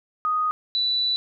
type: tone pair in turn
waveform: sine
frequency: 1244.5 / 3965 Hz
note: D#6 / B7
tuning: 0 / +6 cents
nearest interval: octave + minor sixth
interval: 2006 cents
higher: second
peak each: -20 dBFS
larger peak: neither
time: 0.25-0.51 / 0.75-1.16 s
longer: second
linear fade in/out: 0 ms
effects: none